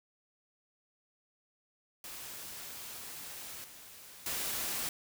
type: noise with level steps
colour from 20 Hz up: white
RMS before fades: -45 / -52 / -36 dBFS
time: 2.04-4.89 s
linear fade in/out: 2 ms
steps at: 3.64 / 4.26 s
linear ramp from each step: 2 ms
effects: none